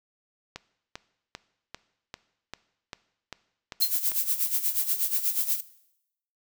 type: click train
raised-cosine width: 0.2 ms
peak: -19 dBFS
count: 10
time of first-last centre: 0.56-4.117 s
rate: 2.53 Hz
type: noise with tremolo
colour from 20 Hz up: violet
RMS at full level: -24 dBFS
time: 3.8-5.61 s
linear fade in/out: 10 ms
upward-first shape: sine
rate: 8.3 Hz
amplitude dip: 75%
type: tone with exponential decay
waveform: square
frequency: 4186 Hz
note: C8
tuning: in tune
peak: -19 dBFS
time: 3.82-3.93 s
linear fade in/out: 2 ms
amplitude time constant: 22 ms
effects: noise-tail reverb RT60 0.8 s tail -18 dB re dry